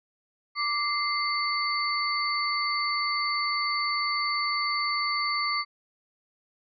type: tone cluster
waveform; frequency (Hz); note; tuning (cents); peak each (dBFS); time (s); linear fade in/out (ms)
sine; 1173 / 2085 / 4511; D6 / C7 / C#8; -2 / -7 / +29; -28 / -30 / -30; 0.55-5.65; 50
effects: none